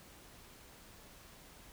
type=silence; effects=pink hiss -57 dBFS RMS until 1.72 s